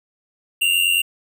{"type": "tone pair together", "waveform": "square", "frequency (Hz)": [2746, 2835], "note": ["F7", "F7"], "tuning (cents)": [-30, 25], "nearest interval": "minor second", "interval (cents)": 55, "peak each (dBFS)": -19, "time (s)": [0.61, 1.02], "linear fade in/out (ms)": 10, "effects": []}